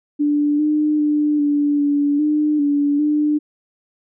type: tone with pitch steps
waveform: sine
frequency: 293.3 / 302.2 / 298 / 290.7 / 288 / 301 / 287.8 / 298.9 Hz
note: D4 / D4 / D4 / D4 / D4 / D4 / D4 / D4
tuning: -2 / +50 / +25 / -18 / -34 / +43 / -35 / +31 cents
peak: -14 dBFS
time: 0.19-3.39 s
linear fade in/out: 20 ms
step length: 400 ms
effects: none